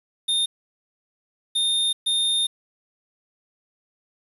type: tone bursts at uneven times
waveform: square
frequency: 3645 Hz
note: A#7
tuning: 40 cents flat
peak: -20 dBFS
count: 3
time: 0.28-0.46 / 1.55-1.93 / 2.06-2.47 s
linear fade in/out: 10 ms
effects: resampled to 32000 Hz + 8-bit